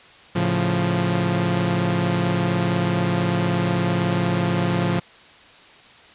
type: chord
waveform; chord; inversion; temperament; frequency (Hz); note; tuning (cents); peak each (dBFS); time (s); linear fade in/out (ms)
sawtooth; A augmented; none; equal; 110 / 138.59 / 174.61; A2 / C#3 / E#3; 0 / 0 / 0; -21 / -22 / -17; 0.35-5; 10
effects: white hiss -47 dBFS RMS until 6.14 s + resampled to 8000 Hz